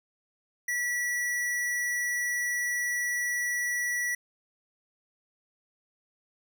square tone, 1946 Hz, B6, 26 cents flat, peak -28 dBFS, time 0.68-4.15 s, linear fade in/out 5 ms, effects none

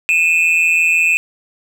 triangle tone pair together, 2471 / 2637 Hz, D#7 / E7, -13 / 0 cents, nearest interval minor second, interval 113 cents, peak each -12 dBFS, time 0.09-1.17 s, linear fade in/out 0 ms, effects none

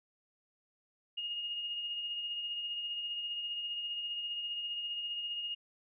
sine tone with tremolo, 2854 Hz, F7, 37 cents sharp, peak -34 dBFS, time 1.17-5.55 s, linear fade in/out 10 ms, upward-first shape sine, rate 15 Hz, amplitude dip 35%, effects none

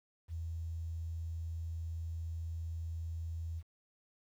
sine tone, 82.41 Hz, E2, in tune, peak -37 dBFS, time 0.28-3.63 s, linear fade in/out 50 ms, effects 11-bit

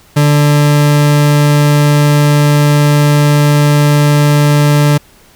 40% pulse tone, 146.83 Hz, D3, in tune, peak -5 dBFS, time 0.16-4.98 s, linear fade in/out 10 ms, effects pink hiss -44 dBFS RMS until 5.35 s

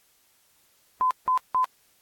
sine tone bursts, 1018 Hz, C6, 48 cents flat, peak -19 dBFS, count 3, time 1.01-1.644 s, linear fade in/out 0 ms, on 98 ms, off 170 ms, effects white hiss -63 dBFS RMS until 2.01 s + AAC 64 kbps

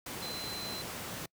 sine tone in noise, 4066 Hz, B7, 50 cents sharp, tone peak -40 dBFS, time 0.22-0.82 s, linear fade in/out 5 ms, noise pink, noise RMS -40 dBFS, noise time 0.06-1.26 s, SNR -3 dB, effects noise-tail reverb RT60 0.1 s tail -26 dB re dry + high-pass 100 Hz 12 dB/octave

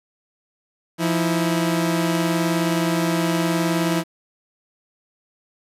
sawtooth tone pair together, 171.1 / 323 Hz, F3 / E4, -35 / -35 cents, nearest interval major seventh, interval 1100 cents, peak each -17 / -18 dBFS, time 0.98-4.04 s, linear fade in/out 50 ms, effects resampled to 32000 Hz + 8-bit

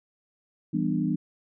sine chord, E minor seventh, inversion none, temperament equal with one note detuned, 164.81 / 196 / 246.9 / 299.3 Hz, E3 / G3 / B3 / D4, 0 / 0 / 0 / +33 cents, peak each -29 dBFS, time 0.73-1.16 s, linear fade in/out 10 ms, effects none

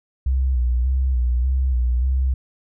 sine tone with vibrato, 63.1 Hz, B1, 38 cents sharp, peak -16 dBFS, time 0.26-2.34 s, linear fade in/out 5 ms, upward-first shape square, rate 1.7 Hz, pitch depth 59 cents each way, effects none

